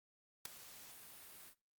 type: noise with ADSR envelope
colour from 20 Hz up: white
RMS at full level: -39 dBFS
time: 0.45-1.55 s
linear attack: 5 ms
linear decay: 6 ms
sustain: -17 dB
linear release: 72 ms
effects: noise-tail reverb RT60 0.3 s tail -23 dB re dry + Opus 48 kbps